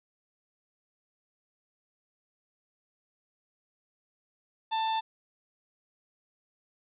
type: harmonic tone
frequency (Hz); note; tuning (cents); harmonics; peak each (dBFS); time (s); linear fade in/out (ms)
888; A5; +16; 1 / 2 / 3 / 4 / 5; -27 / -44 / -43 / -38 / -50; 4.71-5.01; 20
effects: none

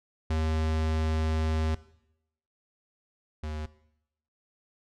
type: tone pair in turn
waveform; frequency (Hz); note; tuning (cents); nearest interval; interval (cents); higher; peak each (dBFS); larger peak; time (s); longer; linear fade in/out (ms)
square; 79 / 76.75; D#2 / D#2; +27 / -23; minor second; 50; first; -26 / -33; first; 0.3-1.75 / 3.43-3.66; first; 5
effects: noise-tail reverb RT60 0.8 s tail -18 dB re dry + low-pass 6000 Hz 12 dB/octave

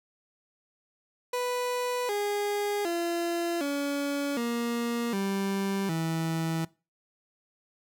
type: tone with pitch steps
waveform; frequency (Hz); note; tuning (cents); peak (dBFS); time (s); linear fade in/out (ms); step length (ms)
30% pulse; 493.9 / 410.5 / 341.3 / 283.7 / 235.8 / 196 / 162.93; B4 / G#4 / F4 / C#4 / A#3 / G3 / E3; 0 / -20 / -40 / +40 / +20 / 0 / -20; -25; 1.33-6.65; 5; 760
effects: noise-tail reverb RT60 0.3 s tail -21 dB re dry

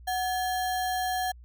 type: tone with sample-and-hold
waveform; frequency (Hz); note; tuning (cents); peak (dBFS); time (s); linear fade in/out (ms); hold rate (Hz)
sine; 740; F#5; 0; -26; 0.07-1.32; 10; 2450
effects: added 60 Hz sine -46 dBFS peak until 1.44 s

